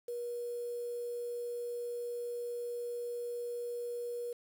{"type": "tone with quantisation", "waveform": "sine", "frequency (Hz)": 480.3, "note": "B4", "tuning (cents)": -48, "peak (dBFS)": -36, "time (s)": [0.08, 4.33], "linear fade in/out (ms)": 5, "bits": 9, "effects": []}